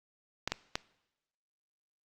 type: clicks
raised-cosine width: 0.2 ms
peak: -13 dBFS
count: 3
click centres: 0.476 / 0.52 / 0.755 s
effects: noise-tail reverb RT60 0.9 s tail -20 dB re dry + Opus 48 kbps